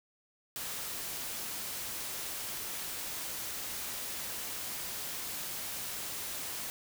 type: noise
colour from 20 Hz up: white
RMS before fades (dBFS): -39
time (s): 0.56-6.7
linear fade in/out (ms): 0
effects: none